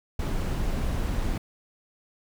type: noise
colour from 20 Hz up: brown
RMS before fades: -27 dBFS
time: 0.19-1.38 s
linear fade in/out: 5 ms
effects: none